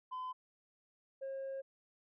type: tone pair in turn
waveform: sine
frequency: 1018 / 539.3 Hz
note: C6 / C#5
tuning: -48 / -48 cents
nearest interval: major seventh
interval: 1100 cents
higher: first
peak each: -37 / -37 dBFS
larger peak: neither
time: 0.11-0.33 / 1.21-1.62 s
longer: second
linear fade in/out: 20 ms
effects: tanh soft clip ceiling -38 dBFS